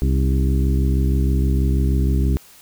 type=harmonic tone with a mistuned harmonic; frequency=66.3 Hz; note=C2; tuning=23 cents sharp; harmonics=1 / 2 / 3 / 4 / 5 / 6; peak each=-16 / -22 / -26 / -28 / -30 / -32 dBFS; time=0.02-2.37 s; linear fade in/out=0 ms; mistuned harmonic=5; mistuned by=-57 cents; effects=white hiss -47 dBFS RMS until 2.61 s